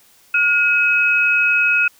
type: tone pair together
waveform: sine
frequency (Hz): 1430 / 2548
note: F6 / D#7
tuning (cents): +41 / +41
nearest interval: minor seventh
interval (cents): 1000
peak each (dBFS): -17 / -14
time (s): 0.34-1.88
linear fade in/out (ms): 5
effects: white hiss -52 dBFS RMS until 1.99 s